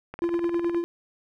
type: click train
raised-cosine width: 0.5 ms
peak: -21 dBFS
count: 13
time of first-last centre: 0.14-0.746 s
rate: 19.8 Hz
type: tone with tremolo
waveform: triangle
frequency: 342.4 Hz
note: F4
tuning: 34 cents flat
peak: -18 dBFS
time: 0.22-0.84 s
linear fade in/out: 0 ms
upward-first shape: triangle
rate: 9.5 Hz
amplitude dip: 65%
effects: none